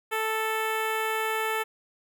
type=tone with notch filter; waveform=10% pulse; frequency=440 Hz; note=A4; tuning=in tune; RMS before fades=-28 dBFS; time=0.11-1.64 s; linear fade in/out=20 ms; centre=5800 Hz; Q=1; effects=none